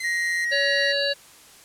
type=tone; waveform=sawtooth; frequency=2060 Hz; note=C7; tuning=28 cents flat; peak=-26 dBFS; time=0-0.45 s; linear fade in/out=5 ms
type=tone with pitch glide; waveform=triangle; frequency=1886 to 1905.7 Hz; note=A#6 to A#6; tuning=+20 to +38 cents; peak=-21 dBFS; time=0.03-0.93 s; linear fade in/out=20 ms; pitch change=+18 cents; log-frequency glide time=0.43-0.58 s
type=harmonic tone; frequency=563 Hz; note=C#5; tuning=27 cents sharp; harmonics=1 / 3 / 5 / 7 / 8; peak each=-25 / -27 / -31 / -27 / -29 dBFS; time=0.51-1.14 s; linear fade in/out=20 ms
effects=white hiss -49 dBFS RMS until 1.64 s + low-pass 11000 Hz 12 dB/octave